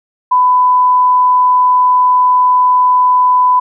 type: tone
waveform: sine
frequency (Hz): 1000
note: B5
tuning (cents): +21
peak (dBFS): -6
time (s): 0.31-3.6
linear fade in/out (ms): 10
effects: none